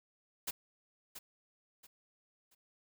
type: noise with echo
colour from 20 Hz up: white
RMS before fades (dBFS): -37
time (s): 0.47-0.51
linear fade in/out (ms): 10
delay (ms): 680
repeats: 3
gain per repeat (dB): -10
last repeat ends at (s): 2.55
effects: none